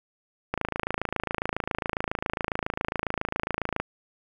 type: click train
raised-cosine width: 0.5 ms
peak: -11 dBFS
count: 90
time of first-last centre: 0.54-3.8 s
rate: 27.3 Hz
effects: 8-bit